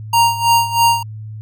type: tone with tremolo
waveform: square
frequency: 932.3 Hz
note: A#5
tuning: in tune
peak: -9 dBFS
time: 0.13-1.03 s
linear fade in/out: 5 ms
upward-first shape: sine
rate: 3.1 Hz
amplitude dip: 80%
effects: added 108 Hz sine -27 dBFS peak until 1.41 s